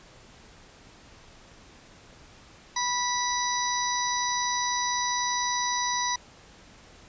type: harmonic tone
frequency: 981 Hz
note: B5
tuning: 12 cents flat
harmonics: 1 / 2 / 4 / 5 / 6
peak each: -28 / -33 / -34 / -36 / -31 dBFS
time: 2.76-6.16 s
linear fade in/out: 5 ms
effects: pink hiss -52 dBFS RMS until 7.08 s + resampled to 16000 Hz